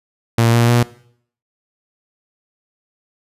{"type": "tone with pitch steps", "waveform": "sawtooth", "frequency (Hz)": [115.7, 117.86, 120.06], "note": ["A#2", "A#2", "B2"], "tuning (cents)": [-13, 19, -48], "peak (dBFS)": -7, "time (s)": [0.38, 0.83], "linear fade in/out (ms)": 5, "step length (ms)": 150, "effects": ["noise-tail reverb RT60 0.6 s tail -19 dB re dry", "resampled to 32000 Hz"]}